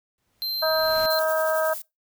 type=noise with exponential growth; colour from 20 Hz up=pink; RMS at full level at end=-36 dBFS; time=0.18-1.06 s; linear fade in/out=1 ms; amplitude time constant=190 ms
type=tone; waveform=square; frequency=4127 Hz; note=C8; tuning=25 cents flat; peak=-26 dBFS; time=0.42-1.19 s; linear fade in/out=0 ms
type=harmonic tone; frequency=316.8 Hz; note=D#4; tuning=31 cents sharp; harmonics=2 / 3 / 4 / 5; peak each=-22 / -30 / -29 / -30 dBFS; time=0.62-1.74 s; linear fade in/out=10 ms
type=noise with tremolo; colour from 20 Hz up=violet; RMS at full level=-33 dBFS; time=1.1-1.82 s; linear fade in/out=5 ms; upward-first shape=sine; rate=11 Hz; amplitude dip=40%
effects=noise-tail reverb RT60 0.2 s tail -22 dB re dry